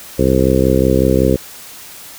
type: harmonic tone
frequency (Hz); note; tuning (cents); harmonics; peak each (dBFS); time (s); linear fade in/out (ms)
65.41; C2; 0; 1 / 2 / 3 / 4 / 5 / 6 / 7 / 8; -18 / -18 / -18 / -18 / -18 / -18 / -18 / -18; 0.18-1.37; 20
effects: white hiss -35 dBFS RMS until 2.18 s